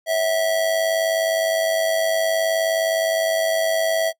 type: tone with amplitude modulation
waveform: square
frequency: 653 Hz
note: E5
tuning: 17 cents flat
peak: -16 dBFS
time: 0.06-4.13 s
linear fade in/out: 50 ms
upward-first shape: sine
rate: 99.4 Hz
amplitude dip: 55%
effects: noise-tail reverb RT60 0.1 s tail -25 dB re dry

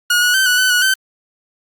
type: tone with pitch steps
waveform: sawtooth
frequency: 1444 / 1462 / 1544 / 1475 / 1510 / 1463 / 1540 Hz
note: F#6 / F#6 / G6 / F#6 / F#6 / F#6 / G6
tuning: -43 / -21 / -27 / -6 / +35 / -20 / -31 cents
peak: -8 dBFS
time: 0.1-0.94 s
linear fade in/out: 5 ms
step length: 120 ms
effects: Opus 48 kbps

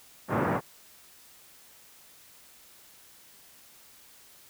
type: band-pass noise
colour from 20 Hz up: pink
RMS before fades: -27 dBFS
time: 0.28-0.61 s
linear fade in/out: 50 ms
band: 120 to 1600 Hz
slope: 24 dB/octave
effects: white hiss -55 dBFS RMS until 4.49 s

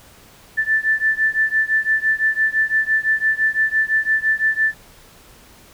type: beating tone pair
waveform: sine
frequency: 1760 / 1765.9 Hz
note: A6 / A6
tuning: 0 / +6 cents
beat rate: 5.9 Hz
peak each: -18 / -19 dBFS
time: 0.57-4.74 s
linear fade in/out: 20 ms
effects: pink hiss -47 dBFS RMS until 5.73 s

